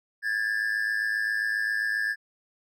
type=tone pair together; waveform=triangle; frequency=1643 / 1750.5 Hz; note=G#6 / A6; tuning=-19 / -9 cents; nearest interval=minor second; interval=110 cents; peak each=-26 dBFS; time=0.22-2.16 s; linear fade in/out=50 ms; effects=none